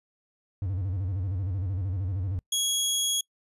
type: tone with vibrato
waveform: triangle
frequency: 93.9 Hz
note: F#2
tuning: 26 cents sharp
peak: -25 dBFS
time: 0.62-2.39 s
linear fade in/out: 0 ms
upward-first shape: square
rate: 13 Hz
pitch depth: 110 cents each way
type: tone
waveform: 20% pulse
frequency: 3322 Hz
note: G#7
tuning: in tune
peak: -19 dBFS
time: 2.52-3.21 s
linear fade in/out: 5 ms
effects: noise-tail reverb RT60 0.1 s tail -26 dB re dry + resampled to 32000 Hz